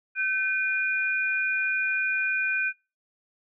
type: tone pair together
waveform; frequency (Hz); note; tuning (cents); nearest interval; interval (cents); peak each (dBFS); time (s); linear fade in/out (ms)
sine; 1533.6 / 2437; G6 / D#7; -38 / -37; minor sixth; 801; -26; 0.15-2.73; 50
effects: noise-tail reverb RT60 0.3 s tail -24 dB re dry